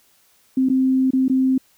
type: tone with dropouts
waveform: sine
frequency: 261.6 Hz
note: C4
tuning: in tune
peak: -14 dBFS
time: 0.57-1.58 s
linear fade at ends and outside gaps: 5 ms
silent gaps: 0.689-0.698 / 1.107-1.133 / 1.282-1.297 s
effects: white hiss -58 dBFS RMS until 1.77 s